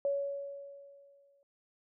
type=tone with exponential decay; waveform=sine; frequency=561 Hz; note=C#5; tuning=21 cents sharp; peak=-27 dBFS; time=0.05-1.43 s; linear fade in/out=1 ms; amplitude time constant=300 ms; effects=none